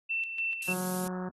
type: tone with tremolo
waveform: sine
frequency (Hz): 2684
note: E7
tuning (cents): +31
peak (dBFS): -28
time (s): 0.09-0.74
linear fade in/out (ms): 20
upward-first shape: square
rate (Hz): 3.4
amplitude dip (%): 55
type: noise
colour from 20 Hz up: violet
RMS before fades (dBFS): -35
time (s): 0.62-1.08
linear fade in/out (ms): 2
type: harmonic tone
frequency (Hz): 183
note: F#3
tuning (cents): -19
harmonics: 1 / 2 / 3 / 4 / 5 / 6 / 7 / 8 / 9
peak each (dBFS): -34 / -40 / -44 / -46 / -48 / -50 / -51 / -52 / -53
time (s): 0.68-1.29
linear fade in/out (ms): 5
effects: AAC 32 kbps